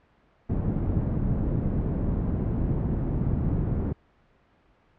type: low-pass noise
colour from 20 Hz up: white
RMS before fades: -26 dBFS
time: 0.49-3.93 s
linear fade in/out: 10 ms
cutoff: 170 Hz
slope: 12 dB/octave
effects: pink hiss -62 dBFS RMS until 4.98 s + low-pass 2000 Hz 12 dB/octave